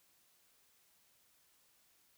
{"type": "silence", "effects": ["white hiss -71 dBFS RMS until 2.17 s"]}